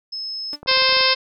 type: tone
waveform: sine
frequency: 5190 Hz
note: E8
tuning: 28 cents flat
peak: -26 dBFS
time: 0.12-0.56 s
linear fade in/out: 10 ms
type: tone with exponential decay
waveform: sawtooth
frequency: 293.7 Hz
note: D4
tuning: in tune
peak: -27 dBFS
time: 0.53-0.63 s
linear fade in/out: 0 ms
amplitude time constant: 21 ms
type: clicks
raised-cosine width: 1 ms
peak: -22 dBFS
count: 9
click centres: 0.63 / 0.661 / 0.714 / 0.773 / 0.822 / 0.893 / 0.925 / 0.969 / 1.008 s
type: harmonic tone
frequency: 523.3 Hz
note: C5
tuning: in tune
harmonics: 1 / 2 / 3 / 4 / 5 / 6 / 7 / 8 / 9 / 10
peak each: -24 / -23 / -26 / -24 / -23 / -26 / -24 / -25 / -23 / -20 dBFS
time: 0.67-1.15 s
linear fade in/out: 20 ms
effects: none